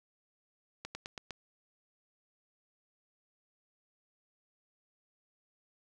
slowing click train, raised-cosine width 0.2 ms, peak -23 dBFS, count 5, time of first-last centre 0.85-1.307 s, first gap 100 ms, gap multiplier 1.09, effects none

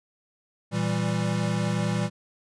square chord, E diminished, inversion second, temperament equal, 116.54 / 164.81 / 196 Hz, Bb2 / E3 / G3, 0 / 0 / 0 cents, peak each -29 dBFS, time 0.71-2.1 s, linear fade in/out 50 ms, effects resampled to 22050 Hz

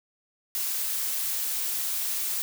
blue noise, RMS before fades -29 dBFS, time 0.55-2.42 s, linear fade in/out 0 ms, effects none

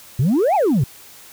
sine exponential two-way sweep, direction up then down, 114 to 880 to 114 Hz, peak -11 dBFS, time 0.19-0.84 s, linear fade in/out 5 ms, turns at 0.55 s, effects tanh soft clip ceiling -12 dBFS + white hiss -43 dBFS RMS until 1.32 s

